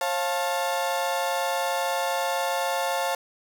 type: chord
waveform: 35% pulse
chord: Db augmented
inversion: none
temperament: equal with one note detuned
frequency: 540.8 / 698.5 / 880 Hz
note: Db5 / F5 / A5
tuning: -43 / 0 / 0 cents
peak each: -27 dBFS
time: 0.01-3.15 s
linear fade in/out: 2 ms
effects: none